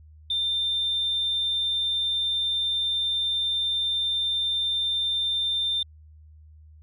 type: tone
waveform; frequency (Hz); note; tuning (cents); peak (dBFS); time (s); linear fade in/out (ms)
sine; 3590; A7; +34; -22; 0.3-5.83; 5
effects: tanh soft clip ceiling -18 dBFS + added 77 Hz sine -47 dBFS peak until 6.82 s